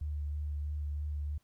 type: tone with vibrato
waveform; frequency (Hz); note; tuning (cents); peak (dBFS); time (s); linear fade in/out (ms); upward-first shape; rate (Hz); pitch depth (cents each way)
sine; 73.9; D2; +11; -33; 0.01-1.38; 5; sine; 3.1; 18
effects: pink hiss -74 dBFS RMS until 1.43 s